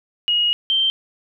sine tone pair in turn, 2884 / 3135 Hz, F#7 / G7, -45 / -1 cents, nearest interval minor second, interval 144 cents, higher second, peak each -15 / -15 dBFS, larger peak neither, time 0.28-0.53 / 0.7-0.9 s, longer first, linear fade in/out 0 ms, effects none

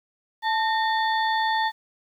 harmonic tone with a mistuned harmonic, 880 Hz, A5, in tune, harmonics 1 / 2 / 4 / 5, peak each -22 / -27 / -32 / -37 dBFS, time 0.42-1.72 s, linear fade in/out 50 ms, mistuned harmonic 2, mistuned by +71 cents, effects 9-bit

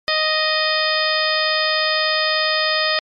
harmonic tone with a mistuned harmonic, 622.3 Hz, D#5, in tune, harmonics 1 / 2 / 3 / 4 / 5 / 6 / 7 / 8, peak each -23 / -24 / -22 / -26 / -28 / -26 / -26 / -23 dBFS, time 0.08-2.99 s, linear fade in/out 0 ms, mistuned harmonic 6, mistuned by -60 cents, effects MP3 64 kbps

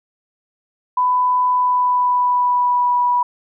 sine tone with pitch glide, 998 to 978.6 Hz, B5 to B5, +18 to -16 cents, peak -13 dBFS, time 0.97-3.23 s, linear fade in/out 5 ms, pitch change -34 cents, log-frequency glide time 1.48-2.97 s, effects none

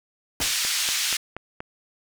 pink noise with exponential decay, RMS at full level -26 dBFS, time 0.4-0.58 s, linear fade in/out 2 ms, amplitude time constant 37 ms
white band-pass noise, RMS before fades -25 dBFS, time 0.41-1.17 s, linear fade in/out 5 ms, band 2100 to 6400 Hz, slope 12 dB/octave
click train, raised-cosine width 0.5 ms, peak -18 dBFS, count 5, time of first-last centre 0.65-1.605 s, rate 4.19 Hz
effects none

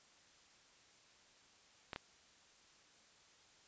clicks, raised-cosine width 0.3 ms, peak -26 dBFS, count 2, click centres 1.932 / 1.961 s, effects white hiss -66 dBFS RMS until 3.67 s + resampled to 16000 Hz

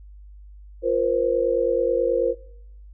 sine chord, F suspended fourth, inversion none, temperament equal with one note detuned, 349.2 / 474 / 523.3 Hz, F4 / Bb4 / C5, 0 / +29 / 0 cents, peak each -26 / -22 / -22 dBFS, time 0.82-2.35 s, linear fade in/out 50 ms, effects noise-tail reverb RT60 0.8 s tail -24 dB re dry + added 50 Hz sine -41 dBFS peak until 2.93 s

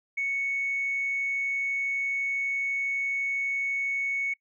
sine tone, 2217 Hz, C#7, in tune, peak -25 dBFS, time 0.17-4.34 s, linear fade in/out 10 ms, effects noise-tail reverb RT60 0.1 s tail -26 dB re dry + tanh soft clip ceiling -21 dBFS

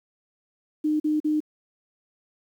sine tone bursts, 305 Hz, D#4, 34 cents flat, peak -20 dBFS, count 3, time 0.84-1.404 s, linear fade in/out 10 ms, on 160 ms, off 42 ms, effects 9-bit

